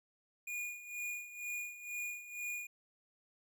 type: tone with tremolo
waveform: square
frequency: 2439 Hz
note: D#7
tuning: 35 cents flat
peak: -38 dBFS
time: 0.47-2.67 s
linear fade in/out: 5 ms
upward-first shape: sine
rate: 2.1 Hz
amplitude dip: 75%
effects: none

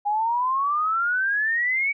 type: exponential sweep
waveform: sine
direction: up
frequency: 812 to 2280 Hz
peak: -20 dBFS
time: 0.05-1.93 s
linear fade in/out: 20 ms
effects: none

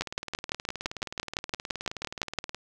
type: two click trains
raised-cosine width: 0.2 ms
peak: -10 / -18 dBFS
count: 15 / 49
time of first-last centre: 0.01-2.387 / 0.02-2.546 s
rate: 5.89 / 19 Hz
effects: none

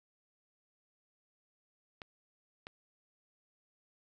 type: clicks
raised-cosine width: 0.3 ms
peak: -28 dBFS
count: 2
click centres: 2.018 / 2.669 s
effects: none

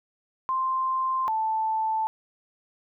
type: tone pair in turn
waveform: sine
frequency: 1046.5 / 880 Hz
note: C6 / A5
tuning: 0 / 0 cents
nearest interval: minor third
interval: 300 cents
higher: first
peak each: -23 dBFS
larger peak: neither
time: 0.49-1.28 / 1.28-2.07 s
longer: neither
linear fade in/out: 0 ms
effects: none

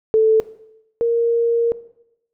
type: tone pair in turn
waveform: sine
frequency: 440 / 466.2 Hz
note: A4 / A#4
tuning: 0 / 0 cents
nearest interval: minor second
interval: 100 cents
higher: second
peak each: -10 / -14 dBFS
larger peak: first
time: 0.14-0.4 / 1.01-1.72 s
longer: second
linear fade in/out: 0 ms
effects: noise-tail reverb RT60 0.8 s tail -17 dB re dry

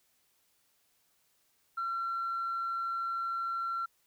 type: tone with amplitude modulation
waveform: sine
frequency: 1360 Hz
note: F6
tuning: 46 cents flat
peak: -29 dBFS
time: 1.77-3.86 s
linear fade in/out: 10 ms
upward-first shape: sine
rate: 133 Hz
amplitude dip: 25%
effects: tanh soft clip ceiling -28 dBFS + white hiss -72 dBFS RMS until 4.06 s

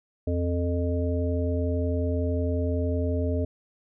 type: harmonic tone with a mistuned harmonic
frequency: 87.3 Hz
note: F2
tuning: in tune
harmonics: 1 / 3 / 5 / 7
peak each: -25 / -30 / -32 / -33 dBFS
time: 0.27-3.45 s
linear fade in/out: 5 ms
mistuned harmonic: 1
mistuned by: -74 cents
effects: none

